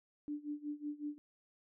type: tone with tremolo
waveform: sine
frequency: 294.9 Hz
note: D4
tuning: 7 cents sharp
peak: -36 dBFS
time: 0.28-1.18 s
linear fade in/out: 0 ms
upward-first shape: sine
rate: 5.4 Hz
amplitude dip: 90%
effects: none